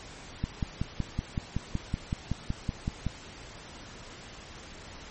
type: click train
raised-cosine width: 5 ms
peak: -16 dBFS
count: 15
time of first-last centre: 0.44-3.067 s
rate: 5.33 Hz
effects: pink hiss -46 dBFS RMS until 5.1 s + MP3 32 kbps